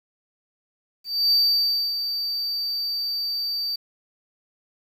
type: tone with ADSR envelope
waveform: triangle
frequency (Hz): 4629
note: D8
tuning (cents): -26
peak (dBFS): -14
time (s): 1.04-3.76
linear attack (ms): 280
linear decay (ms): 610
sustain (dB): -9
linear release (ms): 8
effects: 9-bit